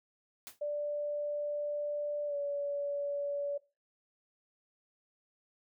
white noise with exponential decay, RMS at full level -42 dBFS, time 0.47-0.59 s, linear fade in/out 0 ms, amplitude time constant 26 ms
sine tone with pitch glide, 587.3 to 571.6 Hz, D5 to D5, 0 to -47 cents, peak -32 dBFS, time 0.61-3.58 s, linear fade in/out 10 ms, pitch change -47 cents, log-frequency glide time 2.27-2.35 s
effects noise-tail reverb RT60 0.3 s tail -21 dB re dry

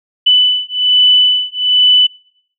sine beating tone pair, 2990 / 2991.2 Hz, F#7 / F#7, +17 / +18 cents, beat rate 1.2 Hz, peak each -11 dBFS, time 0.26-2.07 s, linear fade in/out 10 ms, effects noise-tail reverb RT60 0.7 s tail -26 dB re dry

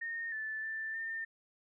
sine tone with pitch steps, 1839 / 1752 / 1771 / 1807 Hz, A#6 / A6 / A6 / A6, -24 / -8 / +11 / +46 cents, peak -36 dBFS, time 0.01-1.25 s, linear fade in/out 10 ms, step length 310 ms, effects none

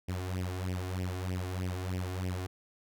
sawtooth tone with flanger, 91.8 Hz, F#2, 13 cents flat, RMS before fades -35 dBFS, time 0.08-2.47 s, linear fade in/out 10 ms, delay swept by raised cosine 0.36 to 2.86 ms, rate 3.2 Hz, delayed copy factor +0.8, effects none

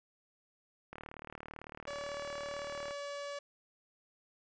click train, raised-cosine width 0.5 ms, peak -30 dBFS, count 76, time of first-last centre 0.93-2.909 s, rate 37.9 Hz
sawtooth tone, 571 Hz, D5, 49 cents flat, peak -36 dBFS, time 1.87-3.39 s, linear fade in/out 5 ms
effects resampled to 16000 Hz + 10-bit

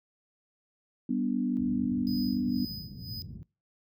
sine chord, G major, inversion none, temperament equal, 196 / 246.9 / 293.7 Hz, G3 / B3 / D4, 0 / 0 / 0 cents, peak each -33 / -28 / -33 dBFS, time 1.09-2.65 s, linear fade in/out 5 ms
white low-pass noise, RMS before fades -41 dBFS, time 1.57-3.43 s, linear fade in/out 0 ms, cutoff 180 Hz, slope 24 dB/octave
square tone with tremolo, 4996 Hz, D#8, 6 cents sharp, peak -38 dBFS, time 2.07-3.22 s, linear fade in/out 0 ms, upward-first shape sine, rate 2 Hz, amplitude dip 90%
effects noise-tail reverb RT60 0.3 s tail -22 dB re dry + high-pass 60 Hz 12 dB/octave

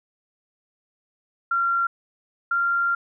sine tone pair in turn, 1376 / 1386.4 Hz, F6 / F6, -26 / -13 cents, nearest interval unison, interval 13 cents, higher second, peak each -19 dBFS, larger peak neither, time 1.51-1.87 / 2.51-2.95 s, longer second, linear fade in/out 5 ms, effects none

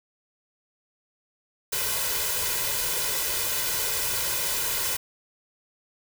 white noise with comb filter, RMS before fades -27 dBFS, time 1.72-4.97 s, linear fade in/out 10 ms, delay 2 ms, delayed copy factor +0.75, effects none

